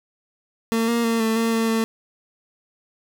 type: tone with pitch steps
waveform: 30% pulse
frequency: 227 / 234.2 / 228.6 / 222.8 / 228 / 226.1 / 224.6 Hz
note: A#3 / A#3 / A#3 / A3 / A#3 / A3 / A3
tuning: -46 / +8 / -34 / +22 / -38 / +47 / +36 cents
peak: -16 dBFS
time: 0.72-1.84 s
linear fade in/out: 0 ms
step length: 160 ms
effects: none